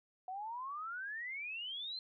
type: exponential sweep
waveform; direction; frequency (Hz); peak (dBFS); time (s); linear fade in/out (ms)
sine; up; 727 to 4186; -40; 0.28-1.99; 2
effects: none